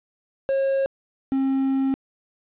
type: tone pair in turn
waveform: triangle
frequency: 542 / 268.4 Hz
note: C#5 / C4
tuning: -39 / +44 cents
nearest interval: octave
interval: 1217 cents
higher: first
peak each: -17 dBFS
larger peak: neither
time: 0.49-0.86 / 1.32-1.94 s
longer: second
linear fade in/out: 0 ms
effects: resampled to 8000 Hz + 9-bit